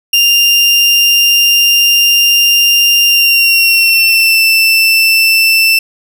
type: tone with pitch glide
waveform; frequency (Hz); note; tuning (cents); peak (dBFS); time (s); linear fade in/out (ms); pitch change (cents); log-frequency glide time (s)
30% pulse; 2794 to 2666; F7 to E7; 0 to +19; -3; 0.13-5.79; 5; -81; 3.06-4.41
effects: none